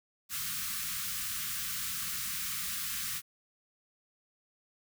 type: band-stop noise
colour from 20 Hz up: white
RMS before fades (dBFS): -36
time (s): 0.29-3.22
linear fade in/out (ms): 50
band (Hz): 230 to 1100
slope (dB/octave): 96
effects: none